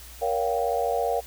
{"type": "chord", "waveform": "sine", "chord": "G half-diminished seventh", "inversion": "first", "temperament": "just", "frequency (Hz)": [470.4, 564.5, 705.6, 784], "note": ["Bb4", "Db5", "F5", "G5"], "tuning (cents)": [16, 31, 18, 0], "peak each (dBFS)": [-27, -29, -27, -30], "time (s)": [0.21, 1.21], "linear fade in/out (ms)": 20, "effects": ["added 60 Hz sine -45 dBFS peak until 1.26 s", "white hiss -46 dBFS RMS until 1.26 s"]}